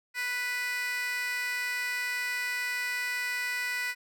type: tone with high-pass filter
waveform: 15% pulse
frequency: 493.9 Hz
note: B4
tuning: in tune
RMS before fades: -32 dBFS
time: 0.14-3.95 s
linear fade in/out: 50 ms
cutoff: 2000 Hz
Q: 2.7
effects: none